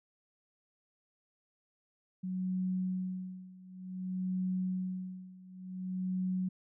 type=tone with tremolo; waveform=sine; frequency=185 Hz; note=F#3; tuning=in tune; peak=-30 dBFS; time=2.23-6.49 s; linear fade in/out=10 ms; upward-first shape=sine; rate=0.55 Hz; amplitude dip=90%; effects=none